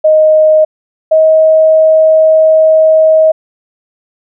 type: tone pair in turn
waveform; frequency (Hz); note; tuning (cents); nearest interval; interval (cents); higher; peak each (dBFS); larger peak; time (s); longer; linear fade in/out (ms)
sine; 622.3 / 632.8; D#5 / D#5; 0 / +29; unison; 29; second; -3; neither; 0.04-0.65 / 1.11-3.32; second; 10
effects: none